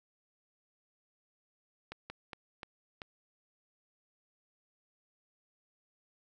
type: slowing click train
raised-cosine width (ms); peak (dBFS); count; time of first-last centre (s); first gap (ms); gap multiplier
0.3; -26; 5; 1.92-3.018; 180; 1.29
effects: none